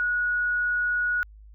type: tone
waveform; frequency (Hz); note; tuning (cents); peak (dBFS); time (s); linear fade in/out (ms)
sine; 1458; F#6; -26; -22; 0-1.23; 0
effects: added 52 Hz sine -45 dBFS peak until 1.54 s